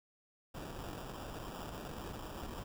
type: noise with sample-and-hold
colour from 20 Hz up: pink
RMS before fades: -45 dBFS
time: 0.54-2.64 s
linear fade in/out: 10 ms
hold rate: 2100 Hz
effects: none